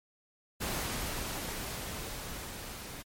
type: noise with level ramp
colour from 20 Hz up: pink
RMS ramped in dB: -34 to -44 dBFS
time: 0.6-3.03 s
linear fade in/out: 20 ms
effects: MP3 64 kbps